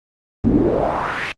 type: noise with band-pass filter sweep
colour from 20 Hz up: brown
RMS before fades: -18 dBFS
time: 0.44-1.32 s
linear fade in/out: 2 ms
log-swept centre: 210 to 2600 Hz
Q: 2.7
effects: Opus 24 kbps